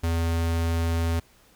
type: tone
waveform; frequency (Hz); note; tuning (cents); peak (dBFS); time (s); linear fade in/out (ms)
square; 83.2; E2; +17; -23; 0.03-1.2; 10
effects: pink hiss -58 dBFS RMS until 1.55 s